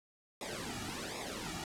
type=noise with flanger; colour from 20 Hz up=pink; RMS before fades=-41 dBFS; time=0.41-1.64 s; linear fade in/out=2 ms; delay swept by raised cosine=0.66 to 1.96 ms; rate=1.3 Hz; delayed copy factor=-0.8; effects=low-pass 9000 Hz 12 dB/octave